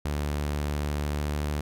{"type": "tone with pitch glide", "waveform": "sawtooth", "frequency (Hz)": [73.42, 74.06], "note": ["D2", "D2"], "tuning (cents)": [0, 15], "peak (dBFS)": -23, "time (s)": [0.05, 1.61], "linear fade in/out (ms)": 5, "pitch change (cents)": 15, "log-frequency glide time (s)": [1.04, 1.4], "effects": []}